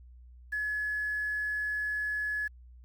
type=tone with quantisation; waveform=sine; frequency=1700 Hz; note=G#6; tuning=40 cents sharp; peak=-29 dBFS; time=0.52-2.48 s; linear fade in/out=10 ms; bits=9; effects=added 61 Hz sine -49 dBFS peak until 2.84 s + MP3 96 kbps